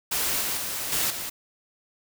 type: noise with level steps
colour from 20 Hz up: white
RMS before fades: -26 / -28 / -31 / -25 / -33 dBFS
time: 0.11-1.3 s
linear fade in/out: 10 ms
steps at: 0.41 / 0.57 / 0.92 / 1.1 s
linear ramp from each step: 2 ms
effects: none